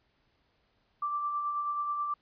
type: tone with tremolo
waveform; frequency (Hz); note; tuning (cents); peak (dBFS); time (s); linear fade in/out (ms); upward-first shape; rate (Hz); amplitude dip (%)
sine; 1173; D6; -2; -28; 1.02-2.14; 5; sine; 9.3; 35
effects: pink hiss -72 dBFS RMS until 2.21 s + resampled to 11025 Hz